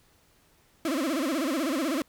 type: tone with vibrato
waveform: 35% pulse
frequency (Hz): 293.7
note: D4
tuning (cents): 0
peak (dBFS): -24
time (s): 0.85-2.02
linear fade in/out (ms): 2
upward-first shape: sine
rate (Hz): 16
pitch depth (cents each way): 240
effects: pink hiss -63 dBFS RMS until 2.08 s